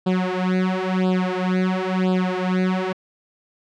sawtooth tone with flanger, 185 Hz, F#3, in tune, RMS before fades -21 dBFS, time 0.06-2.93 s, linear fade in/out 10 ms, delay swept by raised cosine 0.24 to 4.94 ms, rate 0.98 Hz, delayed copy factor +1, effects low-pass 3000 Hz 12 dB/octave

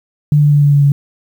sine tone with pitch steps, 148 / 146.72 / 145.46 / 144.2 / 142.96 / 141.73 Hz, D3 / D3 / D3 / D3 / D3 / C#3, +14 / -1 / -16 / -31 / -46 / +39 cents, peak -6 dBFS, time 0.32-0.92 s, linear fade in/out 2 ms, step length 100 ms, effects 7-bit

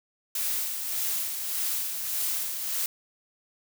blue noise with tremolo, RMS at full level -28 dBFS, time 0.35-2.86 s, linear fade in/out 2 ms, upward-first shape sine, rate 1.7 Hz, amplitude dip 45%, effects none

